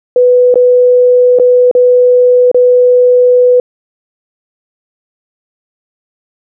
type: tone with dropouts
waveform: sine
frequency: 495.7 Hz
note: B4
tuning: 6 cents sharp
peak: -3 dBFS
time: 0.16-3.6 s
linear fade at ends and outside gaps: 2 ms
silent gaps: 0.542-0.556 / 1.388-1.397 / 1.713-1.75 / 2.515-2.545 s
effects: none